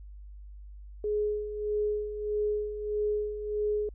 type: tone with tremolo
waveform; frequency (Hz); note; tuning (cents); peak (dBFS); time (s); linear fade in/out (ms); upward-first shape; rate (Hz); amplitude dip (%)
sine; 420; G#4; +19; -25; 1.04-3.89; 2; sine; 1.6; 65
effects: added 50 Hz sine -43 dBFS peak until 3.94 s